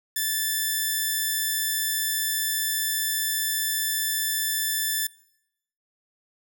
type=tone; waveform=5% pulse; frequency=1755 Hz; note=A6; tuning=5 cents flat; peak=-13 dBFS; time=0.16-5.07 s; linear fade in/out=5 ms; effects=noise-tail reverb RT60 0.8 s tail -23 dB re dry